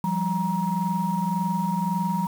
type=tone cluster; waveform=sine; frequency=171.7 / 193.5 / 945 Hz; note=F3 / G3 / A#5; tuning=-29 / -22 / +23 cents; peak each=-26 dBFS; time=0.04-2.27 s; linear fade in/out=2 ms; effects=tanh soft clip ceiling -14 dBFS + 7-bit